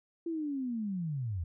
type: linear sweep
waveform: sine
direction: down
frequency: 340.6 to 77.78 Hz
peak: -32 dBFS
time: 0.26-1.44 s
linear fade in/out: 5 ms
effects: none